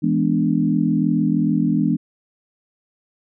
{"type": "chord", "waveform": "sine", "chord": "E dominant seventh", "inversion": "none", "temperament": "equal", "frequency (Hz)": [164.81, 207.7, 246.9, 293.7], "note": ["E3", "G#3", "B3", "D4"], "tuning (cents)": [0, 0, 0, 0], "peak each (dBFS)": -21, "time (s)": [0.02, 1.97], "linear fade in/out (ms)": 20, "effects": []}